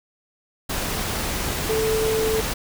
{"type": "tone in noise", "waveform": "sine", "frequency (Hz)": 440, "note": "A4", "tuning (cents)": 0, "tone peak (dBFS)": -20, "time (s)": [1.69, 2.41], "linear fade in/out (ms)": 10, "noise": "pink", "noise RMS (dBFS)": -26, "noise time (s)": [0.69, 2.54], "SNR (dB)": 3, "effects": []}